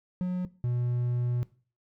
triangle tone pair in turn, 181.2 / 121.99 Hz, F#3 / B2, -36 / -21 cents, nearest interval perfect fifth, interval 685 cents, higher first, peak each -24 dBFS, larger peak neither, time 0.21-0.45 / 0.64-1.43 s, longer second, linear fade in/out 0 ms, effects noise-tail reverb RT60 0.4 s tail -19 dB re dry

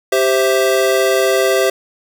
square chord, C major, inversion second, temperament equal, 392 / 523.3 / 659.3 Hz, G4 / C5 / E5, 0 / 0 / 0 cents, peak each -16 / -17 / -18 dBFS, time 0.12-1.7 s, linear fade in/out 5 ms, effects none

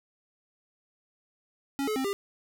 square tone with pitch steps, 276.8 / 429.3 / 264.6 / 399.2 Hz, C#4 / A4 / C4 / G4, -2 / -43 / +20 / +32 cents, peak -28 dBFS, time 1.79-2.13 s, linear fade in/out 0 ms, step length 85 ms, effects none

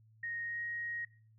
sine tone with pitch glide, 1864.7 to 1880.9 Hz, A#6 to A#6, 0 to +15 cents, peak -37 dBFS, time 0.23-1.05 s, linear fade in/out 5 ms, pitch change +15 cents, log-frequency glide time 0.44-0.61 s, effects noise-tail reverb RT60 0.4 s tail -19 dB re dry + added 110 Hz sine -61 dBFS peak until 1.38 s

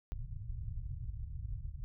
pink low-pass noise, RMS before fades -41 dBFS, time 0.12-1.84 s, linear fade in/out 0 ms, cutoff 130 Hz, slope 48 dB/octave, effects none

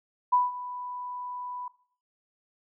sine tone with ADSR envelope, 990 Hz, B5, 4 cents sharp, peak -18 dBFS, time 0.32-1.68 s, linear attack 12 ms, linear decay 180 ms, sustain -16 dB, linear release 4 ms, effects noise-tail reverb RT60 0.5 s tail -18 dB re dry

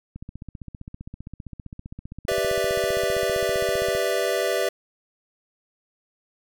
click train, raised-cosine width 5 ms, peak -24 dBFS, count 59, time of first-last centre 0.16-3.951 s, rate 15.3 Hz
square chord, E minor seventh, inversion first, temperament equal, 392 / 493.9 / 587.3 / 659.3 Hz, G4 / B4 / D5 / E5, 0 / 0 / 0 / 0 cents, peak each -28 dBFS, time 2.28-4.69 s, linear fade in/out 5 ms
effects none

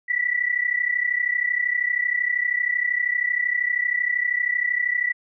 sine tone pair together, 1942.7 / 1975.5 Hz, B6 / B6, -29 / 0 cents, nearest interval unison, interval 29 cents, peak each -23 dBFS, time 0.08-5.13 s, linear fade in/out 20 ms, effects none

